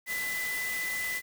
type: tone in noise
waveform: sine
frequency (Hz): 2001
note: B6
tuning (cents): +22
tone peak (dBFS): -31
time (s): 0.06-1.22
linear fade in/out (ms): 50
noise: white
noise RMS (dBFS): -38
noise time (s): 0.06-1.22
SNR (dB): +4
effects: none